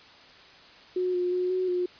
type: tone with pitch steps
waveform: sine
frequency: 364.7 / 357.6 / 362.7 / 369.9 / 358.5 Hz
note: F#4 / F4 / F#4 / F#4 / F4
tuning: -25 / +41 / -34 / 0 / +45 cents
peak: -24 dBFS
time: 0.96-1.86 s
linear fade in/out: 5 ms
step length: 180 ms
effects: white hiss -51 dBFS RMS until 1.99 s + resampled to 11025 Hz